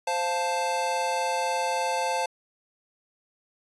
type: chord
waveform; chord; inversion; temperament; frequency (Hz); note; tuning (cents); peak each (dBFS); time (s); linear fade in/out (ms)
square; F major; second; equal; 523.3 / 698.5 / 880; C5 / F5 / A5; 0 / 0 / 0; -31 / -32 / -28; 0.07-2.26; 5
effects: resampled to 24000 Hz